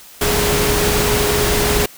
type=tone in noise; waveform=sine; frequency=415.3 Hz; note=G#4; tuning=in tune; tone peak=-19 dBFS; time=0.21-1.86 s; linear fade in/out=5 ms; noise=pink; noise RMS=-17 dBFS; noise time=0.21-1.86 s; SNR=-5 dB; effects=white hiss -41 dBFS RMS until 1.97 s